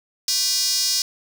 square tone with high-pass filter, 220 Hz, A3, in tune, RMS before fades -21 dBFS, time 0.28-1.02 s, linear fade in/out 2 ms, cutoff 5100 Hz, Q 3.8, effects none

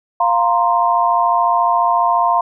sine chord, F suspended fourth, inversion none, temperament equal, 698.5 / 932.3 / 1046.5 Hz, F5 / Bb5 / C6, 0 / 0 / 0 cents, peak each -16 dBFS, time 0.2-2.41 s, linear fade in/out 5 ms, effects none

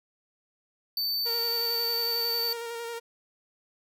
square tone, 4555 Hz, C#8, 46 cents sharp, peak -27 dBFS, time 0.97-2.53 s, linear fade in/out 2 ms
sawtooth tone with vibrato, 466.2 Hz, A#4, in tune, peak -30 dBFS, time 1.25-3 s, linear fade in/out 20 ms, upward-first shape square, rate 11 Hz, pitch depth 18 cents each way
effects none

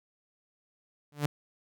sawtooth tone with exponential growth, 146.4 Hz, D3, 5 cents flat, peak -19 dBFS, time 1.12-1.26 s, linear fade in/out 2 ms, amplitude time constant 30 ms, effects none

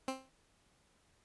15% pulse tone with exponential decay, 263.6 Hz, C4, 13 cents sharp, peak -26 dBFS, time 0.08-0.3 s, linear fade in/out 1 ms, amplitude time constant 46 ms, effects pink hiss -71 dBFS RMS until 1.24 s + resampled to 24000 Hz

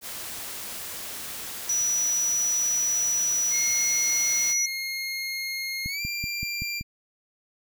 white noise, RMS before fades -36 dBFS, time 0.01-4.55 s, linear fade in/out 50 ms
sine tone, 5880 Hz, F#8, 12 cents flat, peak -22 dBFS, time 1.69-4.66 s, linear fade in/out 5 ms
25% pulse tone with pitch glide, 2141 to 2376 Hz, C7 to D7, +39 to +20 cents, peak -25 dBFS, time 3.5-6.83 s, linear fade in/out 50 ms, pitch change +181 cents, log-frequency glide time 5.86-6.02 s
click train, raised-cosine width 5 ms, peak -22 dBFS, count 6, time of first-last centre 5.86-6.811 s, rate 5.26 Hz
effects none

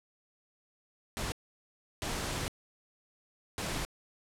pink noise bursts at uneven times, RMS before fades -35 dBFS, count 3, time 1.17-1.32 / 2.02-2.48 / 3.58-3.85 s, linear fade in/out 0 ms, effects low-pass 10000 Hz 12 dB/octave

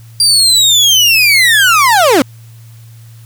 30% pulse linear sweep, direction down, 4768 to 238.4 Hz, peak -3 dBFS, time 0.2-2.22 s, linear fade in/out 2 ms, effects added 114 Hz sine -33 dBFS peak until 3.25 s + white hiss -47 dBFS RMS until 3.25 s

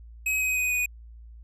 square tone with pitch steps, 2543 / 2521 / 2499 / 2478 Hz, D#7 / D#7 / D#7 / D#7, +37 / +22 / +7 / -8 cents, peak -24 dBFS, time 0.26-0.86 s, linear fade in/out 5 ms, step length 150 ms, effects added 57 Hz sine -43 dBFS peak until 1.43 s + resampled to 32000 Hz

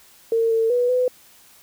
sine tone with pitch steps, 455.7 / 450.7 / 489.3 / 502 Hz, A#4 / A4 / B4 / B4, -39 / +42 / -16 / +28 cents, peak -16 dBFS, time 0.32-1.08 s, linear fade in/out 2 ms, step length 190 ms, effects white hiss -51 dBFS RMS until 1.62 s

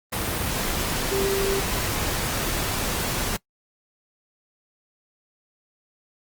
sine tone in noise, 392 Hz, G4, in tune, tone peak -23 dBFS, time 1.11-1.6 s, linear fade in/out 10 ms, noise pink, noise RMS -26 dBFS, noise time 0.12-3.37 s, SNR 0 dB, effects noise-tail reverb RT60 0.1 s tail -22 dB re dry + Opus 32 kbps

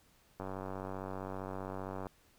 click train, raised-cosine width 1 ms, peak -27 dBFS, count 160, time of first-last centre 0.4-2.068 s, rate 95.3 Hz, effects pink hiss -67 dBFS RMS until 2.38 s

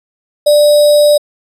sine tone with sample-and-hold, 591 Hz, D5, 11 cents sharp, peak -4 dBFS, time 0.46-1.18 s, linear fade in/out 10 ms, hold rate 4410 Hz, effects resampled to 32000 Hz

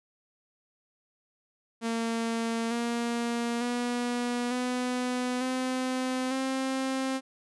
sawtooth tone with pitch steps, 229 / 235.7 / 242.6 / 249.7 / 257 / 264.6 Hz, A#3 / A#3 / B3 / B3 / C4 / C4, -31 / +19 / -31 / +19 / -31 / +20 cents, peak -24 dBFS, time 1.81-7.21 s, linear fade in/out 50 ms, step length 900 ms, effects resampled to 24000 Hz

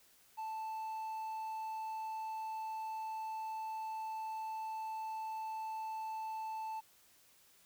triangle tone, 880 Hz, A5, in tune, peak -37 dBFS, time 0.37-6.81 s, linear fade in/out 20 ms, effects white hiss -66 dBFS RMS until 7.65 s

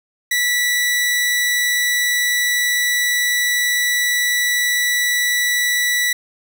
sawtooth tone, 1957 Hz, B6, 16 cents flat, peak -12 dBFS, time 0.31-6.13 s, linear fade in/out 5 ms, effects none

